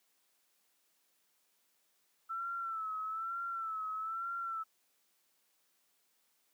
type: tone with vibrato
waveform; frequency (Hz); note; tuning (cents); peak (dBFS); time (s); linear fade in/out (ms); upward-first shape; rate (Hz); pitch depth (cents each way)
sine; 1327; E6; +11; -36; 2.29-4.64; 20; sine; 1.1; 63
effects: white hiss -75 dBFS RMS until 6.53 s + high-pass 200 Hz 12 dB/octave